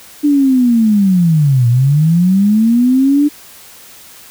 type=linear two-way sweep; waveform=sine; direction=down then up; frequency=297.4 to 116.54 to 297.4 Hz; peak=-7 dBFS; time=0.23-3.29 s; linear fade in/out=20 ms; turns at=1.68 s; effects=white hiss -38 dBFS RMS until 4.3 s